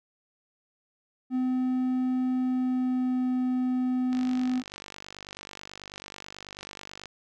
triangle tone with pitch glide, 255.2 to 253.4 Hz, C4 to B3, -43 to +45 cents, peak -22 dBFS, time 1.3-4.63 s, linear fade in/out 50 ms, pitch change -12 cents, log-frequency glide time 2.32-3.29 s
click train, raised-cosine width 0.2 ms, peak -23 dBFS, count 145, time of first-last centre 4.13-7.057 s, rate 49.2 Hz
effects none

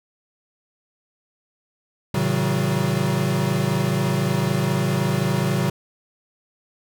square tone cluster, 111 / 136.3 / 160.3 / 190.2 / 364.2 Hz, A2 / C#3 / E3 / F#3 / F#4, +16 / -29 / -48 / +48 / -27 cents, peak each -29 / -24 / -27 / -25 / -31 dBFS, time 2.14-5.7 s, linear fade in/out 5 ms, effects none

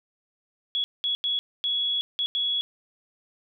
sine tone bursts at uneven times, 3363 Hz, G#7, 21 cents sharp, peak -23 dBFS, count 6, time 0.75-0.84 / 1.04-1.15 / 1.24-1.39 / 1.64-2.01 / 2.19-2.26 / 2.35-2.61 s, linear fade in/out 0 ms, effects none

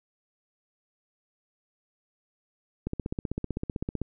click train, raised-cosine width 3 ms, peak -17 dBFS, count 19, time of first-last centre 2.87-4.016 s, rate 15.7 Hz, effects none

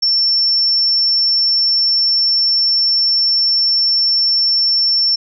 sine tone, 5410 Hz, E8, 44 cents sharp, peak -11 dBFS, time 0.02-5.16 s, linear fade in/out 10 ms, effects none

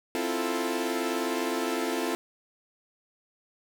sawtooth chord, F major seventh, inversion second, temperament equal, 261.6 / 329.6 / 349.2 / 440 Hz, C4 / E4 / F4 / A4, 0 / 0 / 0 / 0 cents, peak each -29 dBFS, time 0.15-2.15 s, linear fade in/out 0 ms, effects none

